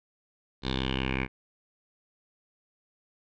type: tone with low-pass filter sweep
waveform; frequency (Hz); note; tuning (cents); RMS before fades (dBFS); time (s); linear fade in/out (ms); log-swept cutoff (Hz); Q
10% pulse; 65.41; C2; 0; -30; 0.62-1.28; 50; 4000 to 2200; 5.8
effects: none